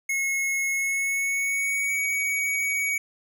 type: tone with pitch glide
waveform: square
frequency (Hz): 2175 to 2253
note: C#7 to C#7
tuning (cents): -33 to +28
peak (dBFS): -24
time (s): 0.09-2.98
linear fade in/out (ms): 5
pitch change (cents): +61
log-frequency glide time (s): 0.7-1.98
effects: none